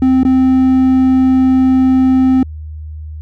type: tone with dropouts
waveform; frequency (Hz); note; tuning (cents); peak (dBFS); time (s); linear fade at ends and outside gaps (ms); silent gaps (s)
triangle; 260.2; C4; -9; -5; 0.02-2.43; 2; 0.233-0.25
effects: added 77 Hz sine -24 dBFS peak until 3.21 s